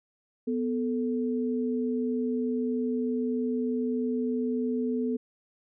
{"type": "tone pair together", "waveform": "sine", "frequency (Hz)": [247.4, 439.2], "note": ["B3", "A4"], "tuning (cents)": [3, -3], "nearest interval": "minor seventh", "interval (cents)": 994, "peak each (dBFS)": [-27, -31], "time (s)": [0.47, 5.17], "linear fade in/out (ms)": 10, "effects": []}